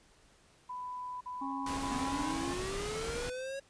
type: tone bursts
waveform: sine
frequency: 996 Hz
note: B5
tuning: 14 cents sharp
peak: -38 dBFS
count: 3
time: 0.69-2.344 s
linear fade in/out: 10 ms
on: 520 ms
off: 47 ms
type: harmonic tone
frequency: 272.9 Hz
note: C#4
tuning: 27 cents flat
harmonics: 1 / 3 / 4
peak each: -38 / -43 / -44 dBFS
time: 1.41-2.54 s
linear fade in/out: 10 ms
type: noise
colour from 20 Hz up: pink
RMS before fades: -40 dBFS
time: 1.66-3.3 s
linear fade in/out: 5 ms
type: linear sweep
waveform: square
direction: up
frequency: 240 to 554 Hz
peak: -38 dBFS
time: 1.91-3.6 s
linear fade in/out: 10 ms
effects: pink hiss -64 dBFS RMS until 3.69 s + resampled to 22050 Hz